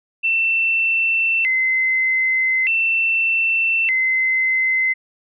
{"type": "tone with vibrato", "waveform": "sine", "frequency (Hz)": 2349, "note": "D7", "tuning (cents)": 0, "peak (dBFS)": -15, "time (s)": [0.23, 4.94], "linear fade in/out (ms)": 20, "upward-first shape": "square", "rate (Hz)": 0.41, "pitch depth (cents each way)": 230, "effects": []}